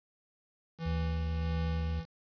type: tone with tremolo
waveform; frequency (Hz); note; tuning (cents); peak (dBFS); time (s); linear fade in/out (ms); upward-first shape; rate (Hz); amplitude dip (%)
square; 164.81; E3; 0; -34; 0.78-2.06; 50; sine; 1.5; 45
type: tone with vibrato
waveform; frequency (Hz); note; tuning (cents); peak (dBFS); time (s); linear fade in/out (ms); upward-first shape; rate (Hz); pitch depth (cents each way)
triangle; 77.78; D#2; 0; -29; 0.85-2.01; 20; sine; 6.9; 12
effects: resampled to 11025 Hz + 9-bit